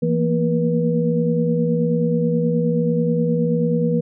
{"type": "tone cluster", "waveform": "sine", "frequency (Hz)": [165.9, 227.6, 237, 482.7], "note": ["E3", "A#3", "A#3", "B4"], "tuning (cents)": [11, -41, 29, -40], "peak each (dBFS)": [-19, -26, -23, -21], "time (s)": [0.02, 4.01], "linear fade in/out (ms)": 10, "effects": []}